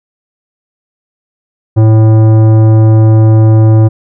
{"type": "tone with tanh clipping", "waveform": "sine", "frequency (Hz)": 110, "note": "A2", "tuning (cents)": 0, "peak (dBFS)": -4, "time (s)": [1.76, 3.89], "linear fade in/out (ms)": 20, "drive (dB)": 14, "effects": []}